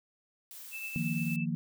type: noise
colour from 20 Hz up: blue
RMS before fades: -47 dBFS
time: 0.51-1.36 s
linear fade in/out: 0 ms
type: tone with tremolo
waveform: sine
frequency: 2637 Hz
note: E7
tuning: in tune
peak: -35 dBFS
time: 0.71-1.46 s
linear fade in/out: 50 ms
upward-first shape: triangle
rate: 8.7 Hz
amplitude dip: 50%
type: chord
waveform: sine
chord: Eb suspended second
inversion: none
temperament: equal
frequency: 155.56 / 174.61 / 233.1 Hz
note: Eb3 / F3 / Bb3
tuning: 0 / 0 / 0 cents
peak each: -34 dBFS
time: 0.96-1.55 s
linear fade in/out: 0 ms
effects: none